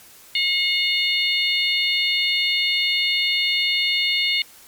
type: harmonic tone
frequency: 720 Hz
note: F#5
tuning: 47 cents flat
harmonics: 3 / 4 / 5 / 6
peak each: -22 / -23 / -24 / -25 dBFS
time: 0.35-4.42 s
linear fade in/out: 2 ms
effects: white hiss -47 dBFS RMS until 4.67 s + MP3 96 kbps